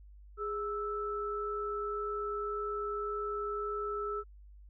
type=tone pair together; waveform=sine; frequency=414.2 / 1316 Hz; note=G#4 / E6; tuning=-5 / -3 cents; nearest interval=octave + minor sixth; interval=2002 cents; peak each=-36 / -36 dBFS; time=0.37-4.24 s; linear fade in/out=50 ms; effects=added 50 Hz sine -51 dBFS peak until 4.69 s